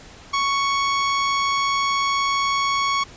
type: tone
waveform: sawtooth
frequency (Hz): 1111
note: C#6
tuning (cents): +4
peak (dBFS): -15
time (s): 0.33-3.04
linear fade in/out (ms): 10
effects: pink hiss -44 dBFS RMS until 3.16 s + resampled to 16000 Hz